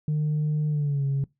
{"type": "tone with pitch glide", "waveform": "sine", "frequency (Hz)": [151.5, 138.13], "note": ["D#3", "C#3"], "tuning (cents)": [-46, -6], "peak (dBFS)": -20, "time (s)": [0.08, 1.24], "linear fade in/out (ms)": 2, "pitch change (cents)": -160, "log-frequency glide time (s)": [0.69, 1.05], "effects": ["noise-tail reverb RT60 0.2 s tail -23 dB re dry", "tanh soft clip ceiling -20 dBFS"]}